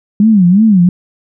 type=tone with vibrato; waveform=sine; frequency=197.3 Hz; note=G3; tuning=11 cents sharp; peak=-4 dBFS; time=0.2-0.89 s; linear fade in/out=2 ms; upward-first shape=sine; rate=2.8 Hz; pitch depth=220 cents each way; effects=none